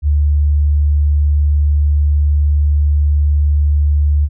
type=tone; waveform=sine; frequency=73.42 Hz; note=D2; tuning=in tune; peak=-9 dBFS; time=0.02-4.29 s; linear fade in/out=50 ms; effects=none